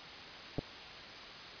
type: clicks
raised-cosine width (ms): 2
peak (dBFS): -22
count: 2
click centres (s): 0.584 / 0.591
effects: white hiss -47 dBFS RMS until 1.6 s + resampled to 11025 Hz